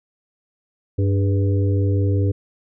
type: harmonic tone with a mistuned harmonic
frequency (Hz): 98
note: G2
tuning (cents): 0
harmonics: 1 / 3 / 4 / 5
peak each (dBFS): -16 / -26 / -28 / -30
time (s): 0.98-2.32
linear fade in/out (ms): 10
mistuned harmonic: 4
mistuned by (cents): +57
effects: none